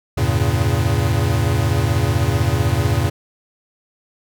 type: chord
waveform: square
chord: E diminished seventh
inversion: none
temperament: equal with one note detuned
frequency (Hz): 82.41 / 98 / 114.01 / 138.59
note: E2 / G2 / Bb2 / Db3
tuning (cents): 0 / 0 / -38 / 0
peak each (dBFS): -22 / -22 / -20 / -23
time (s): 0.17-3.1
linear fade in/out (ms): 10
effects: none